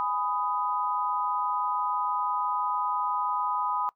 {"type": "chord", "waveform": "sine", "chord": "G# minor", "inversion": "none", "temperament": "just", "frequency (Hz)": [830.6, 996.7, 1245.9], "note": ["G#5", "B5", "D#6"], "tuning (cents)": [0, 16, 2], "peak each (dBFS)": [-33, -29, -30], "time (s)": [0, 3.89], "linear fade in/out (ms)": 0, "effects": ["noise-tail reverb RT60 0.1 s tail -20 dB re dry"]}